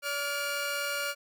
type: tone cluster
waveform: sawtooth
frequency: 572 / 1414 / 2325 Hz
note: D5 / F6 / D7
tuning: -46 / +21 / -18 cents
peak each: -32 / -29 / -34 dBFS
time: 0.02-1.15 s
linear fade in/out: 50 ms
effects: none